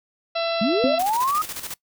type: harmonic tone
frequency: 669 Hz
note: E5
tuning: 25 cents sharp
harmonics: 1 / 2 / 3 / 4 / 5 / 6 / 7 / 8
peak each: -23 / -31 / -39 / -32 / -37 / -31 / -40 / -40 dBFS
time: 0.35-0.99 s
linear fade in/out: 10 ms
type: linear sweep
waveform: sine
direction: up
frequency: 190 to 1277 Hz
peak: -19 dBFS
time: 0.61-1.42 s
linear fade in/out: 5 ms
type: tone with exponential decay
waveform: sine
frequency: 260.4 Hz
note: C4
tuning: 8 cents flat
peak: -16 dBFS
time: 0.84-1.1 s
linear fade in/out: 1 ms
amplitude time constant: 56 ms
type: noise with tremolo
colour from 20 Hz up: white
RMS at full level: -31 dBFS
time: 0.99-1.74 s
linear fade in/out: 5 ms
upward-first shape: square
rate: 14 Hz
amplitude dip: 60%
effects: noise-tail reverb RT60 0.1 s tail -22 dB re dry